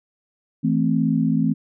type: chord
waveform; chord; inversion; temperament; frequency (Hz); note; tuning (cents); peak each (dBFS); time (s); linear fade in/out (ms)
sine; A minor; second; equal with one note detuned; 163.49 / 220 / 261.6; E3 / A3 / C4; -14 / 0 / 0; -21; 0.63-1.54; 20
effects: none